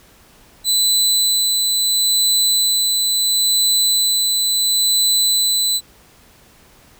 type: tone with tremolo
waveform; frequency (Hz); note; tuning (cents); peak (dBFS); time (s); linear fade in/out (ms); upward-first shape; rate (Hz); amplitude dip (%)
25% pulse; 4000; B7; +21; -9; 0.64-5.81; 50; sine; 0.73; 25
effects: pink hiss -49 dBFS RMS until 6.99 s